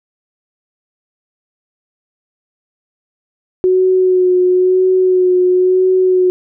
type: tone with vibrato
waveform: sine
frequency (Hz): 368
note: F#4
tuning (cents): -9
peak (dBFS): -8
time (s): 3.64-6.3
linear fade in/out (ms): 0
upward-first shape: sine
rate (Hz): 0.99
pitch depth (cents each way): 22
effects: none